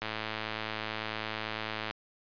click train, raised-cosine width 0.3 ms, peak -18 dBFS, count 207, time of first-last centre 0.02-1.91 s, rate 109 Hz, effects resampled to 11025 Hz

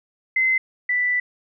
sine tone pair in turn, 2057 / 1978.4 Hz, C7 / B6, -30 / +3 cents, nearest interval minor second, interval 67 cents, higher first, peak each -16 / -18 dBFS, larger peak first, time 0.36-0.58 / 0.89-1.2 s, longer second, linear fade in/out 5 ms, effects none

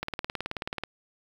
click train, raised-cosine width 0.3 ms, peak -15 dBFS, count 16, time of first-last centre 0.03-0.836 s, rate 18.6 Hz, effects 7-bit

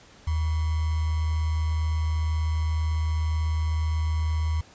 sine tone with sample-and-hold, 79 Hz, D#2, 27 cents sharp, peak -22 dBFS, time 0.27-4.61 s, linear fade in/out 5 ms, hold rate 1050 Hz, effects pink hiss -52 dBFS RMS until 4.74 s + resampled to 16000 Hz

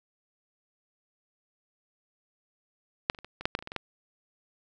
clicks, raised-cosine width 0.3 ms, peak -6 / -29 / -29 / -28 / -23 / -8 / -10 / -24 / -27 / -22 / -22 / -14 dBFS, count 12, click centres 3.099 / 3.148 / 3.188 / 3.246 / 3.41 / 3.455 / 3.551 / 3.59 / 3.625 / 3.674 / 3.719 / 3.763 s, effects none

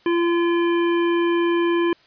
harmonic tone, 342.1 Hz, F4, 36 cents flat, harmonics 1 / 3 / 5 / 7 / 9, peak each -17 / -27 / -31 / -34 / -36 dBFS, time 0.06-1.93 s, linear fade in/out 2 ms, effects white hiss -55 dBFS RMS until 2.06 s + resampled to 11025 Hz

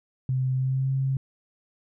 sine tone with pitch glide, 130 to 134.04 Hz, C3 to C3, -11 to +42 cents, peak -22 dBFS, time 0.29-1.17 s, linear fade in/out 2 ms, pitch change +53 cents, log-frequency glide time 0.55-0.91 s, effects none

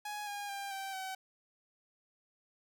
sawtooth tone with pitch steps, 834 / 815 / 796.3 / 778.1 / 760.4 Hz, G#5 / G#5 / G5 / G5 / F#5, +7 / -33 / +27 / -13 / +47 cents, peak -35 dBFS, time 0.05-1.15 s, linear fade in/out 5 ms, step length 220 ms, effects none

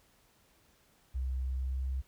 sine tone with pitch glide, 64.6 to 65.73 Hz, C2 to C2, -21 to +9 cents, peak -31 dBFS, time 1.14-2.02 s, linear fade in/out 20 ms, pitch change +30 cents, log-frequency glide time 1.44-1.9 s, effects pink hiss -67 dBFS RMS until 2.07 s

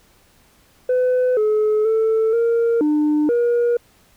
sine tone with pitch steps, 504 / 427.8 / 443.1 / 464.4 / 300.5 / 476.8 Hz, B4 / A4 / A4 / A#4 / D4 / A#4, +35 / -49 / +12 / -7 / +40 / +39 cents, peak -12 dBFS, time 0.89-3.77 s, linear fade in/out 5 ms, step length 480 ms, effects tanh soft clip ceiling -13 dBFS + pink hiss -55 dBFS RMS until 4.16 s

